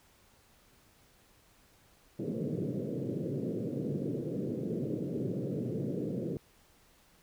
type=band-pass noise; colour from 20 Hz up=pink; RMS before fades=-35 dBFS; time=2.19-6.37 s; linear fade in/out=2 ms; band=120 to 510 Hz; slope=48 dB/octave; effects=pink hiss -64 dBFS RMS until 7.22 s